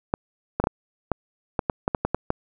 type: clicks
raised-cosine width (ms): 1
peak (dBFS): -7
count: 12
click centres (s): 0.139 / 0.6 / 0.64 / 0.671 / 1.117 / 1.592 / 1.698 / 1.879 / 1.948 / 2.05 / 2.146 / 2.304
effects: none